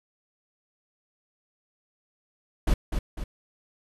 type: noise with echo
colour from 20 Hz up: brown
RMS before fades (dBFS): -20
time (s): 2.67-2.74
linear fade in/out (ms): 5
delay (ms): 250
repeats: 2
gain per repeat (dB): -6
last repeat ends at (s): 3.24
effects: resampled to 32000 Hz